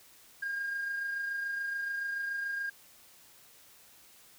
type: tone with amplitude modulation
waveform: sine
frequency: 1615 Hz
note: G#6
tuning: 49 cents flat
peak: -29 dBFS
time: 0.42-2.7 s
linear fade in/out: 10 ms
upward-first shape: sine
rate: 27 Hz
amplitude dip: 40%
effects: tanh soft clip ceiling -29 dBFS + white hiss -58 dBFS RMS until 4.38 s